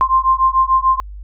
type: beating tone pair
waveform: sine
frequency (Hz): 1046.5 / 1053.3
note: C6 / C6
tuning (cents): 0 / +11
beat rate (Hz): 6.8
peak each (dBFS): -14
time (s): 0.01-1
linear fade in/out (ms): 0
effects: added 50 Hz sine -29 dBFS peak until 1.23 s